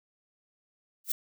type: noise with exponential growth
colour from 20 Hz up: violet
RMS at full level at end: -22 dBFS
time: 1.04-1.12 s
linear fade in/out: 5 ms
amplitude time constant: 16 ms
effects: none